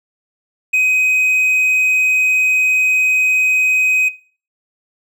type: tone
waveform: triangle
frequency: 2517 Hz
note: D#7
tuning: 19 cents sharp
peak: -9 dBFS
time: 0.73-4.09 s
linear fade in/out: 10 ms
effects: noise-tail reverb RT60 0.4 s tail -17 dB re dry